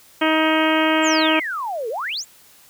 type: harmonic tone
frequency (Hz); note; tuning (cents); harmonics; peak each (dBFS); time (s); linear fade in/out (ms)
315.3; D#4; +23; 1 / 2 / 3 / 4 / 5 / 6 / 7 / 8 / 9 / 10; -19 / -22 / -24 / -25 / -26 / -27 / -27 / -28 / -29 / -29; 0.21-1.4; 10
type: exponential two-way sweep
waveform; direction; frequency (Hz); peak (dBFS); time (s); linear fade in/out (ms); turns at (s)
sine; down then up; 7860 to 425.7 to 7860; -23; 1.02-2.25; 50; 1.89
effects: white hiss -50 dBFS RMS until 2.69 s